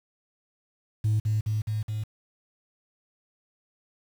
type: tone with echo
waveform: sine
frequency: 107.7 Hz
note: A2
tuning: 37 cents flat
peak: -19 dBFS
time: 1.04-1.2 s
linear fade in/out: 10 ms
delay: 210 ms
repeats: 4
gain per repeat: -2 dB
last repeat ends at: 2.04 s
effects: tanh soft clip ceiling -18 dBFS + 8-bit